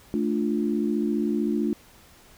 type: chord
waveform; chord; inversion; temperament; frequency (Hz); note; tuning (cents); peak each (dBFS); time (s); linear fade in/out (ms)
sine; D minor; second; equal; 220 / 293.7 / 349.2; A3 / D4 / F4; 0 / 0 / 0; -25 / -27 / -28; 0.14-1.73; 0
effects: pink hiss -53 dBFS RMS until 2.37 s